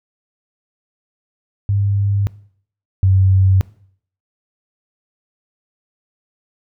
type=tone pair in turn; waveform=sine; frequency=100.3 / 95.16 Hz; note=G2 / F#2; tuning=+40 / +49 cents; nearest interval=minor second; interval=91 cents; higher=first; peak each=-13 / -9 dBFS; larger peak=second; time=1.69-2.27 / 3.03-3.61 s; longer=neither; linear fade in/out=0 ms; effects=noise-tail reverb RT60 0.6 s tail -21 dB re dry